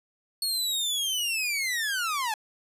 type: linear sweep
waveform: sawtooth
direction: down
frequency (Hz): 4371 to 830.6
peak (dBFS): -23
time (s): 0.42-2.34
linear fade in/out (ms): 2
effects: resampled to 32000 Hz